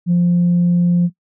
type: tone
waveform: sine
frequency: 174.8 Hz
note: F3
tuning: 2 cents sharp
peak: -9 dBFS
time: 0.06-1.1 s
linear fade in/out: 50 ms
effects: noise-tail reverb RT60 0.1 s tail -19 dB re dry + tanh soft clip ceiling -8 dBFS